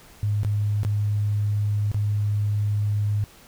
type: tone with dropouts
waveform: sine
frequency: 103.83 Hz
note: G#2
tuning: in tune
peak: -20 dBFS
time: 0.23-3.24 s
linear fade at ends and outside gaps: 0 ms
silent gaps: 0.433-0.448 / 0.833-0.849 / 1.916-1.945 s
effects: pink hiss -50 dBFS RMS until 3.47 s